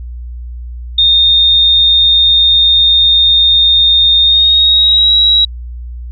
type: tone with pitch glide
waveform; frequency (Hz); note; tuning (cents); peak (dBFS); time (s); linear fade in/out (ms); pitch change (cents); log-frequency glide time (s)
sine; 3664 to 3864; A#7 to B7; -31 to -39; -5; 0.98-5.45; 5; +92; 4.21-5.13
effects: added 60 Hz sine -22 dBFS peak until 6.11 s